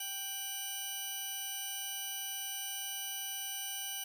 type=tone pair together; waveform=10% pulse; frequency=786 / 2957 Hz; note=G5 / F#7; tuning=+4 / -2 cents; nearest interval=octave + major seventh; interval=2294 cents; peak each=-38 / -30 dBFS; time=0-4.04 s; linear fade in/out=5 ms; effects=none